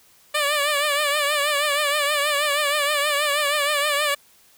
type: tone with vibrato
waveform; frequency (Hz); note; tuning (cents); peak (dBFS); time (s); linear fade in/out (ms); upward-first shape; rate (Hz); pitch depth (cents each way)
10% pulse; 585; D5; -7; -11; 0.34-4.15; 10; triangle; 6.3; 80
effects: white hiss -55 dBFS RMS until 4.57 s

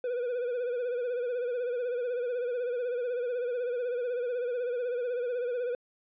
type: tone with vibrato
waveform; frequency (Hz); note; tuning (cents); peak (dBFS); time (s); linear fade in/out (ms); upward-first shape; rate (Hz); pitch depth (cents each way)
triangle; 489.5; B4; -15; -27; 0.04-5.75; 2; sine; 16; 63
effects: resampled to 8000 Hz

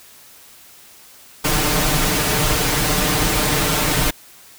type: noise with comb filter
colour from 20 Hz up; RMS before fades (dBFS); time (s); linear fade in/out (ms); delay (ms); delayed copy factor
pink; -18; 1.44-4.11; 10; 6.6; +0.8
effects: white hiss -45 dBFS RMS until 4.58 s

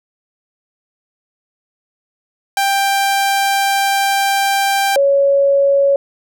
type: tone pair in turn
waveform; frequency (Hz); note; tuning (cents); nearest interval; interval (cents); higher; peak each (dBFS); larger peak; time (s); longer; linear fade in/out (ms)
sawtooth / sine; 789 / 557.1; G5 / C#5; +11 / +9; tritone; 602; first; -9; neither; 2.57-4.96 / 4.96-5.96; first; 2
effects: none

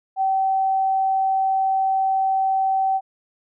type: tone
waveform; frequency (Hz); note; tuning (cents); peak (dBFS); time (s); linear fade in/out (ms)
sine; 769; G5; -33; -17; 0.16-3.01; 50
effects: none

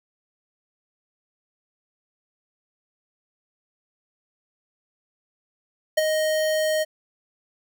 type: tone with ADSR envelope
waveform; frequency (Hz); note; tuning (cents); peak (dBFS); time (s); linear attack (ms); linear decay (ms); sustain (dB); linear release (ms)
square; 623; D#5; +2; -15; 5.97-6.85; 10; 22; -6; 29
effects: none

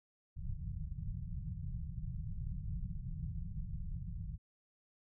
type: low-pass noise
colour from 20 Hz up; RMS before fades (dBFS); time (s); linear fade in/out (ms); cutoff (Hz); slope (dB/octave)
pink; -41; 0.36-4.38; 20; 180; 96
effects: none

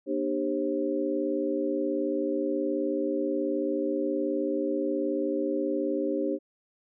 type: tone cluster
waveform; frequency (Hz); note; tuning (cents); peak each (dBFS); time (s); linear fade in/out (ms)
sine; 241.5 / 300.2 / 394.3 / 535; B3 / D4 / G4 / C5; -39 / +38 / +10 / +38; -36 / -29 / -31 / -31; 0.06-6.39; 50
effects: none

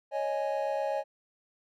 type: chord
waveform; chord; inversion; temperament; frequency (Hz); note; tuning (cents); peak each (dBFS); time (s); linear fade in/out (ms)
triangle; C# suspended second; none; equal; 554.4 / 622.3 / 830.6; C#5 / D#5 / G#5; 0 / 0 / 0; -30 / -31 / -32; 0.11-1.04; 50
effects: none

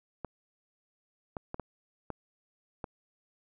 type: clicks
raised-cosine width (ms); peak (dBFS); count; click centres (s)
1; -22; 6; 0.247 / 1.368 / 1.544 / 1.597 / 2.103 / 2.842
effects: none

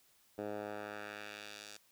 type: tone with band-pass filter sweep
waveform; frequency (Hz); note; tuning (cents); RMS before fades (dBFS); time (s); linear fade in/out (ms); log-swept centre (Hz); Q
10% pulse; 104.1; G#2; +5; -45; 0.38-1.77; 5; 480 to 5900; 1
effects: white hiss -69 dBFS RMS until 1.91 s

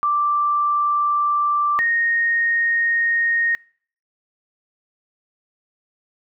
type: tone pair in turn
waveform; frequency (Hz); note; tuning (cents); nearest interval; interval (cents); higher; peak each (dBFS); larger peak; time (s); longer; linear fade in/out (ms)
sine; 1174.7 / 1858.3; D6 / A#6; 0 / -6; minor sixth; 794; second; -16; neither; 0.03-1.79 / 1.79-3.55; neither; 0
effects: noise-tail reverb RT60 0.5 s tail -25 dB re dry

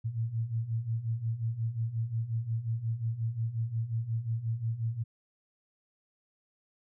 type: beating tone pair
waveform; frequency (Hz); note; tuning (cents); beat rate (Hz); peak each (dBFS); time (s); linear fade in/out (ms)
sine; 110.6 / 116.2; A2 / A#2; +9 / -5; 5.6; -35 / -31; 0.04-5.04; 20
effects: none

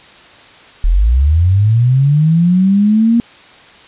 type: linear sweep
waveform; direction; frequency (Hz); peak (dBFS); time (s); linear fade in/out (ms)
sine; up; 36.71 to 237; -7; 0.84-3.2; 0
effects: white hiss -40 dBFS RMS until 3.87 s + resampled to 8000 Hz

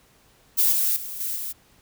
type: noise with level steps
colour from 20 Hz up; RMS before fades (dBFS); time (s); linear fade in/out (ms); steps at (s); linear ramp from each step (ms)
violet; -19 / -22 / -34 / -28 / -31; 0.57-1.53; 20; 0.72 / 0.96 / 1.2 / 1.36; 5
effects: pink hiss -58 dBFS RMS until 1.81 s

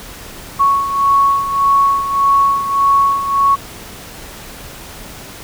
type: beating tone pair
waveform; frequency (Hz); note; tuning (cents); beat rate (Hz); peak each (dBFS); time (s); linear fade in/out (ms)
sine; 1108.7 / 1110.4; C#6 / C#6; 0 / +3; 1.7; -11 / -17; 0.59-3.56; 20
effects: pink hiss -33 dBFS RMS until 5.43 s

